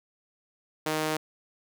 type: tone with high-pass filter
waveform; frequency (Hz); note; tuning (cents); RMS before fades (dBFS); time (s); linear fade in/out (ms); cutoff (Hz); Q
sawtooth; 155.56; D#3; 0; -29; 0.86-1.17; 5; 370; 0.8
effects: none